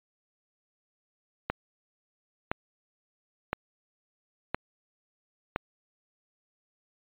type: click train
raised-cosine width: 0.5 ms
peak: -12 dBFS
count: 5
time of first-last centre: 1.5-5.561 s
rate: 0.985 Hz
effects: resampled to 8000 Hz